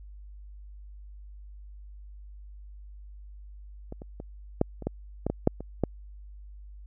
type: clicks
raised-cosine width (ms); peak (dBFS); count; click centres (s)
2; -25 / -28 / -25 / -8 / -26 / -14 / -14 / -14 / -6 / -24 / -10; 11; 3.924 / 4.019 / 4.201 / 4.614 / 4.823 / 4.87 / 5.266 / 5.3 / 5.474 / 5.606 / 5.837
effects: added 50 Hz sine -43 dBFS peak until 6.86 s